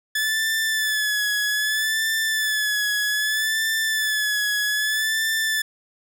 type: tone with vibrato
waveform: sawtooth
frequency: 1728 Hz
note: A6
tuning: 32 cents flat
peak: -17 dBFS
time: 0.15-5.62 s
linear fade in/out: 5 ms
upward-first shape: sine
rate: 0.63 Hz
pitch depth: 47 cents each way
effects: none